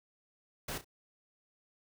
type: noise with echo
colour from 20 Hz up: pink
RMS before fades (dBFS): -39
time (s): 0.68-0.78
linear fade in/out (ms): 5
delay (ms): 33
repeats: 2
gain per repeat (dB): -11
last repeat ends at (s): 0.846
effects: none